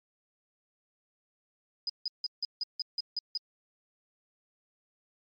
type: tone bursts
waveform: sine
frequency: 4978 Hz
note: D#8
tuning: in tune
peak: -29 dBFS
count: 9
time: 1.87-3.375 s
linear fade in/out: 2 ms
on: 25 ms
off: 160 ms
effects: MP3 32 kbps